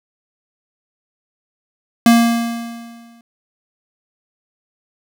square tone with exponential decay, 233.1 Hz, A#3, in tune, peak -6 dBFS, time 2.06-3.21 s, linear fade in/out 2 ms, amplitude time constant 250 ms, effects none

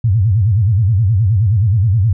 sine tone with vibrato, 103.83 Hz, G#2, in tune, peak -9 dBFS, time 0.04-2.13 s, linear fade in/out 5 ms, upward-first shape sine, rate 9.5 Hz, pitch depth 240 cents each way, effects none

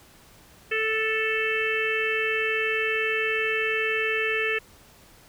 harmonic tone, 440 Hz, A4, in tune, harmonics 1 / 3 / 4 / 5 / 6 / 7, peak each -28 / -35 / -28 / -31 / -28 / -38 dBFS, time 0.71-4.59 s, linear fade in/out 10 ms, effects pink hiss -53 dBFS RMS until 5.28 s

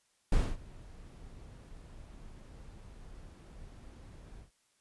brown noise with ADSR envelope, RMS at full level -26 dBFS, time 0.32-4.51 s, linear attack 4 ms, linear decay 240 ms, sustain -24 dB, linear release 120 ms, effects white hiss -73 dBFS RMS until 4.8 s + resampled to 24000 Hz

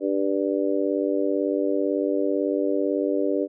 harmonic tone, 98 Hz, G2, in tune, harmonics 3 / 4 / 5 / 6, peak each -25 / -26 / -27 / -28 dBFS, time 0-3.48 s, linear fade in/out 50 ms, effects none

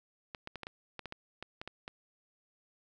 clicks, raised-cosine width 0.3 ms, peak -25 dBFS, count 12, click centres 0.348 / 0.474 / 0.557 / 0.633 / 0.669 / 0.993 / 1.057 / 1.124 / 1.426 / 1.615 / 1.676 / 1.879 s, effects none

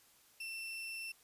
35% pulse tone, 2686 Hz, E7, 32 cents sharp, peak -40 dBFS, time 0.4-1.12 s, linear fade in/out 5 ms, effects white hiss -66 dBFS RMS until 1.23 s + resampled to 32000 Hz

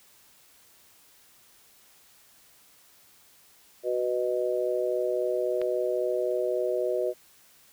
harmonic tone, 123.7 Hz, B2, 3 cents sharp, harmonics 3 / 4 / 5, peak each -29 / -29 / -29 dBFS, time 3.83-7.14 s, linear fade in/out 50 ms
click, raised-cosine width 0.3 ms, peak -23 dBFS, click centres 5.616 s
effects white hiss -58 dBFS RMS until 7.72 s

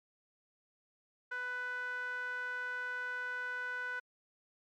sawtooth tone with band-pass filter, 497.2 Hz, B4, 12 cents sharp, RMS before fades -39 dBFS, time 1.31-4 s, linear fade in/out 10 ms, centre 1500 Hz, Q 6, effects MP3 96 kbps

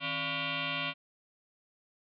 sine tone with frequency modulation, 157.2 Hz, D#3, 18 cents sharp, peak -31 dBFS, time 0-0.94 s, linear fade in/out 50 ms, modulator 426 Hz, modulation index 7.8, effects none

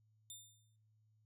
15% pulse tone with exponential decay, 3600 Hz, A7, 39 cents sharp, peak -40 dBFS, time 0.3-0.76 s, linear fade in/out 1 ms, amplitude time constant 100 ms, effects noise-tail reverb RT60 0.7 s tail -24 dB re dry + added 108 Hz sine -70 dBFS peak until 1.25 s

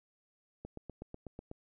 click train, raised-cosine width 2 ms, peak -30 dBFS, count 8, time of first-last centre 0.65-1.514 s, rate 8.1 Hz, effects none

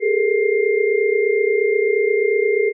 sine tone cluster, 400.1 / 428.5 / 463.1 / 2109 Hz, G4 / A4 / A#4 / C7, +35 / -46 / -11 / +13 cents, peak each -19 / -18 / -21 / -24 dBFS, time 0-2.73 s, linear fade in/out 50 ms, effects none

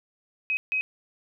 sine tone bursts at uneven times, 2533 Hz, D#7, 30 cents sharp, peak -23 dBFS, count 2, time 0.5-0.57 / 0.72-0.81 s, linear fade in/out 0 ms, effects none

